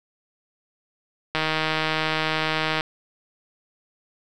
click train, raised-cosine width 0.3 ms, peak -7 dBFS, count 230, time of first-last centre 1.35-2.809 s, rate 157 Hz, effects none

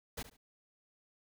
pink noise with echo, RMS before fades -41 dBFS, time 0.17-0.23 s, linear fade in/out 10 ms, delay 70 ms, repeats 2, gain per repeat -13 dB, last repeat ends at 0.37 s, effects none

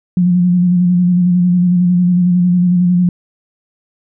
sine tone with vibrato, 178.1 Hz, F3, 34 cents sharp, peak -8 dBFS, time 0.17-3.09 s, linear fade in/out 2 ms, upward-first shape square, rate 11 Hz, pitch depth 27 cents each way, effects none

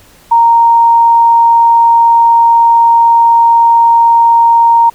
sine tone, 929 Hz, A#5, 6 cents flat, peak -3 dBFS, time 0.31-4.9 s, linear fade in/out 10 ms, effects pink hiss -42 dBFS RMS until 4.94 s

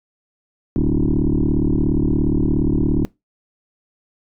sine tone with frequency modulation, 154.8 Hz, D#3, 9 cents flat, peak -13 dBFS, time 0.76-3.05 s, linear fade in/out 0 ms, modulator 37.1 Hz, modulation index 5, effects noise-tail reverb RT60 0.2 s tail -23 dB re dry + tanh soft clip ceiling -10 dBFS

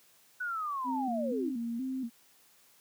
sine linear sweep, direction down, 1500 to 277.2 Hz, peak -32 dBFS, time 0.4-1.51 s, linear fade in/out 10 ms
sine tone with vibrato, 246.9 Hz, B3, in tune, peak -32 dBFS, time 0.84-2.1 s, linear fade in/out 50 ms, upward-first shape square, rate 2.1 Hz, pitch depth 100 cents each way
effects white hiss -63 dBFS RMS until 2.8 s + high-pass 100 Hz 12 dB/octave

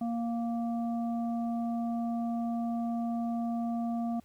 harmonic tone, 233.1 Hz, A#3, in tune, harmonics 1 / 3 / 5, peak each -30 / -37 / -51 dBFS, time 0.01-4.2 s, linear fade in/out 5 ms, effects added 72 Hz sine -66 dBFS peak until 4.24 s + pink hiss -66 dBFS RMS until 4.24 s

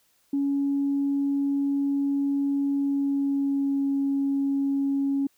sine tone with pitch glide, 279.9 to 276.7 Hz, C#4 to C#4, +17 to -3 cents, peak -21 dBFS, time 0.33-5.27 s, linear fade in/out 5 ms, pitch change -20 cents, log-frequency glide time 2.73-3.9 s, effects tanh soft clip ceiling -17 dBFS + white hiss -66 dBFS RMS until 5.37 s

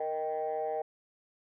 sine chord, Eb major, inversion second, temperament equal, 466.2 / 622.3 / 784 Hz, Bb4 / Eb5 / G5, 0 / 0 / 0 cents, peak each -34 dBFS, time 0-0.82 s, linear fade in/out 5 ms, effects tanh soft clip ceiling -25 dBFS

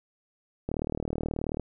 click train, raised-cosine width 2 ms, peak -17 dBFS, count 36, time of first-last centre 0.69-1.597 s, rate 38.6 Hz, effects none

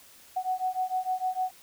sine beating tone pair, 740 / 746.6 Hz, F#5 / F#5, 0 / +15 cents, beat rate 6.6 Hz, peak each -30 dBFS, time 0.36-1.51 s, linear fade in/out 10 ms, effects white hiss -54 dBFS RMS until 1.62 s

